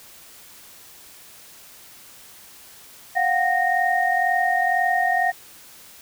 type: tone cluster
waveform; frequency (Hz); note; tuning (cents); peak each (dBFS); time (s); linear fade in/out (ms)
sine; 709 / 751 / 1852; F5 / F#5 / A#6; +26 / +26 / -12; -22; 3.15-5.32; 20
effects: white hiss -46 dBFS RMS until 6.01 s